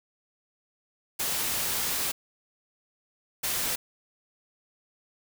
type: noise bursts at uneven times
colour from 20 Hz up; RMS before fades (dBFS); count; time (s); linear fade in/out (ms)
white; -29; 2; 1.19-2.12 / 3.43-3.76; 10
effects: none